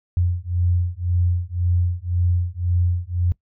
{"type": "beating tone pair", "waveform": "sine", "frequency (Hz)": [87.31, 89.21], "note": ["F2", "F2"], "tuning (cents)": [0, 37], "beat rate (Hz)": 1.9, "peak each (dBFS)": -21, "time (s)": [0.17, 3.32], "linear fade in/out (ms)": 0, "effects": ["noise-tail reverb RT60 0.1 s tail -21 dB re dry"]}